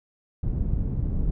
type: low-pass noise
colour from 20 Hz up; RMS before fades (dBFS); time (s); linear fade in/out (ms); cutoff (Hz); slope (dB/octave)
pink; -25; 0.43-1.31; 5; 160; 12
effects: none